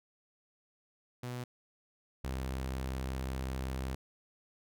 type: tone pair in turn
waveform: sawtooth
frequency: 123.47 / 65.41 Hz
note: B2 / C2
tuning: 0 / 0 cents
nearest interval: major seventh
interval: 1100 cents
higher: first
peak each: -34 / -31 dBFS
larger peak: second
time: 1.23-1.44 / 2.24-3.95 s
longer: second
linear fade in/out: 5 ms
effects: none